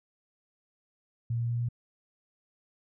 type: tone with pitch steps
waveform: sine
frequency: 117.1 / 117.91 / 118.73 / 119.56 Hz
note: A#2 / A#2 / A#2 / A#2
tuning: +8 / +20 / +32 / +44 cents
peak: -27 dBFS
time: 1.3-1.688 s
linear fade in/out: 5 ms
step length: 97 ms
effects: none